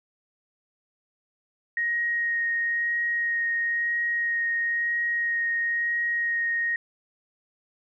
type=tone with vibrato; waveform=sine; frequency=1874 Hz; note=A#6; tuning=9 cents sharp; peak=-23 dBFS; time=1.77-6.76 s; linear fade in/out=2 ms; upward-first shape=sine; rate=1 Hz; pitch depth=10 cents each way; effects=none